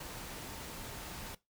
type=tone in noise; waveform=sine; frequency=901 Hz; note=A5; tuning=41 cents sharp; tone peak=-56 dBFS; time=0-1.35 s; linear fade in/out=5 ms; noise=pink; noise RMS=-45 dBFS; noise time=0-1.35 s; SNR=-14 dB; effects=noise-tail reverb RT60 0.2 s tail -19 dB re dry